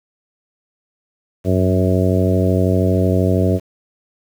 harmonic tone with a mistuned harmonic, 92.8 Hz, F#2, 6 cents sharp, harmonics 1 / 2 / 3 / 4 / 5 / 6 / 7, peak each -16 / -19 / -21 / -22 / -23 / -24 / -24 dBFS, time 1.44-3.6 s, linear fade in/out 50 ms, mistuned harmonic 1, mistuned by +31 cents, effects 7-bit

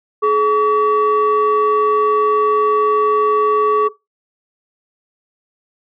sine tone pair together, 424.3 / 1137 Hz, G#4 / C#6, +37 / +44 cents, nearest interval octave + perfect fourth, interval 1707 cents, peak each -12 dBFS, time 0.22-3.89 s, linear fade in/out 20 ms, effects noise-tail reverb RT60 0.2 s tail -17 dB re dry + tanh soft clip ceiling -7 dBFS

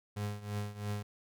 35% pulse tone with tremolo, 103.5 Hz, G#2, 5 cents flat, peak -31 dBFS, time 0.16-1.03 s, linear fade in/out 10 ms, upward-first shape triangle, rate 3 Hz, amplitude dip 85%, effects none

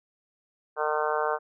harmonic tone, 152.2 Hz, D#3, 38 cents flat, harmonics 3 / 4 / 5 / 6 / 7 / 8 / 9 / 10, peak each -30 / -31 / -32 / -33 / -33 / -34 / -35 / -35 dBFS, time 0.76-1.39 s, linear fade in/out 50 ms, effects none

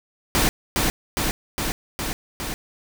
pink noise with echo, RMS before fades -19 dBFS, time 0.35-0.49 s, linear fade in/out 0 ms, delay 410 ms, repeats 5, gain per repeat -2 dB, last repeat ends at 2.54 s, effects none

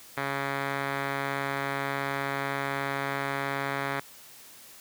5% pulse tone with low-pass filter, 138.59 Hz, C#3, in tune, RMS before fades -31 dBFS, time 0.17-4 s, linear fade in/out 2 ms, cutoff 2500 Hz, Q 2.4, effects white hiss -50 dBFS RMS until 4.8 s + high-pass 80 Hz 12 dB/octave

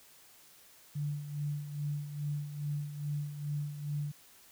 sine tone with tremolo, 146.5 Hz, D3, 4 cents flat, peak -31 dBFS, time 0.95-4.12 s, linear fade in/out 10 ms, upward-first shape sine, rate 2.4 Hz, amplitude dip 65%, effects white hiss -59 dBFS RMS until 4.51 s

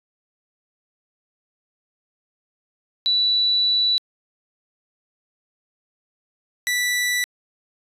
sine / sawtooth tone pair in turn, 3951 / 1968.1 Hz, B7 / B6, 0 / -7 cents, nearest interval octave, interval 1207 cents, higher first, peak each -16 dBFS, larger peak neither, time 3.06-3.98 / 6.67-7.24 s, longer first, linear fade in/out 0 ms, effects resampled to 32000 Hz

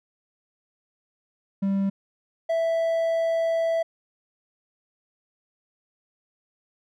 triangle tone pair in turn, 196.1 / 659.6 Hz, G3 / E5, +1 / +1 cents, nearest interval octave + major sixth, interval 2100 cents, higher second, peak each -19 dBFS, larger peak neither, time 1.62-1.9 / 2.49-3.83 s, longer second, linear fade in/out 10 ms, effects none

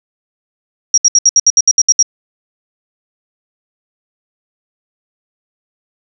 sine tone bursts, 5670 Hz, F8, 25 cents sharp, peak -4 dBFS, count 11, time 0.94-2.027 s, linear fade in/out 2 ms, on 37 ms, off 68 ms, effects none

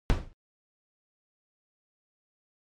brown noise with exponential decay, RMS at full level -18 dBFS, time 0.1-0.33 s, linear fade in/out 0 ms, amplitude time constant 50 ms, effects low-pass 6000 Hz 12 dB/octave + MP3 96 kbps

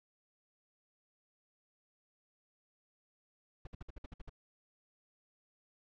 brown noise bursts, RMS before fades -45 dBFS, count 9, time 3.65-4.295 s, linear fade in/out 5 ms, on 21 ms, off 57 ms, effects low-pass 4000 Hz 12 dB/octave

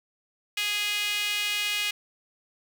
sawtooth tone with high-pass filter, 414.2 Hz, G#4, 5 cents flat, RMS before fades -28 dBFS, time 0.57-1.91 s, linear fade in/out 5 ms, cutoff 2600 Hz, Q 3.1, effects none

